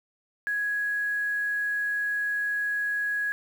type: tone with quantisation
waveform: sine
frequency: 1667 Hz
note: G#6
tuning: 6 cents sharp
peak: -25 dBFS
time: 0.47-3.32 s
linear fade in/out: 0 ms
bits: 8
effects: none